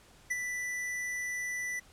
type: tone with ADSR envelope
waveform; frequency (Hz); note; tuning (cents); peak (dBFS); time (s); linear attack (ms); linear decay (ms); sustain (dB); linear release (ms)
square; 1980; B6; +4; -28; 0.3-1.8; 13; 28; -6; 12
effects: pink hiss -59 dBFS RMS until 1.92 s + low-pass 11000 Hz 12 dB/octave